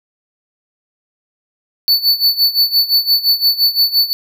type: tone with tremolo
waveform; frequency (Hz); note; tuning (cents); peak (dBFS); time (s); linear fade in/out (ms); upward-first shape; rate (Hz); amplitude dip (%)
square; 4481; C#8; +18; -8; 1.88-4.13; 0; sine; 5.8; 85
effects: none